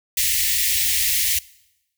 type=band-stop noise; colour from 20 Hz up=white; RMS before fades=-20 dBFS; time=0.17-1.39 s; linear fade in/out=5 ms; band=100 to 1800 Hz; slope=96 dB/octave; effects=noise-tail reverb RT60 0.9 s tail -22 dB re dry